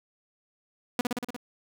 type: tone with echo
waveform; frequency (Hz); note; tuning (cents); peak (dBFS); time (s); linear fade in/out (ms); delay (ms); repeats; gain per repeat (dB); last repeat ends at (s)
sawtooth; 244.5; B3; -17; -19; 0.99-1.01; 2; 59; 6; -2; 1.364
effects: none